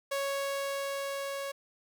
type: tone with level ramp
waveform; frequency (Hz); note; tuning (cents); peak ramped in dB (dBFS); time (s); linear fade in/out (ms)
sawtooth; 554.4; C#5; 0; -26 to -31; 0.11-1.52; 10
effects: none